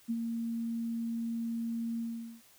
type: tone with ADSR envelope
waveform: sine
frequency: 230.4 Hz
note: A#3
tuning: 20 cents flat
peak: -28 dBFS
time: 0.08-2.42 s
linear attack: 25 ms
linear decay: 49 ms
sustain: -4 dB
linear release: 430 ms
effects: white hiss -61 dBFS RMS until 2.58 s